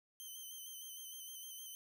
5% pulse tone with vibrato, 3093 Hz, G7, 24 cents flat, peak -40 dBFS, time 0.2-1.75 s, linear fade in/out 0 ms, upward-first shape square, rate 6.5 Hz, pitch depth 27 cents each way, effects none

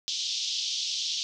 pink band-pass noise, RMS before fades -31 dBFS, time 0.08-1.23 s, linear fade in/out 0 ms, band 3100 to 6100 Hz, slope 48 dB/octave, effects none

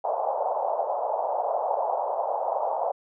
pink band-pass noise, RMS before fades -27 dBFS, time 0.04-2.92 s, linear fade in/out 10 ms, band 550 to 910 Hz, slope 48 dB/octave, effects none

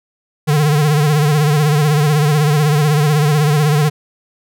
square tone with vibrato, 149.2 Hz, D3, 28 cents sharp, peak -11 dBFS, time 0.47-3.9 s, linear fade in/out 20 ms, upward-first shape sine, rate 16 Hz, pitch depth 77 cents each way, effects none

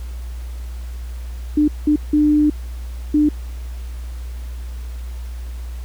sine tone bursts at uneven times, 299 Hz, D4, 31 cents sharp, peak -11 dBFS, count 4, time 1.57-1.68 / 1.87-1.96 / 2.13-2.5 / 3.14-3.29 s, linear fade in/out 5 ms, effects added 60 Hz sine -26 dBFS peak until 5.84 s + pink hiss -46 dBFS RMS until 5.84 s

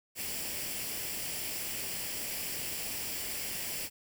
white noise with comb filter, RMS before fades -37 dBFS, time 0.15-3.9 s, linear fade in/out 50 ms, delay 0.39 ms, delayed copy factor +0.55, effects none

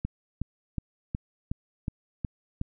click train, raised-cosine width 5 ms, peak -17 dBFS, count 8, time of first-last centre 0.05-2.614 s, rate 2.73 Hz, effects none

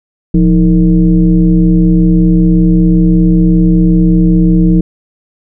sine tone with frequency modulation, 174.61 Hz, F3, in tune, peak -4 dBFS, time 0.34-4.81 s, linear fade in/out 5 ms, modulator 142 Hz, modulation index 1, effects none

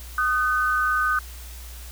sine tone pair together, 1236 / 1515.2 Hz, D#6 / F#6, -12 / +41 cents, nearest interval major third, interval 353 cents, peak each -22 dBFS, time 0.18-1.19 s, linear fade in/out 2 ms, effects added 60 Hz sine -37 dBFS peak until 1.91 s + white hiss -44 dBFS RMS until 1.91 s

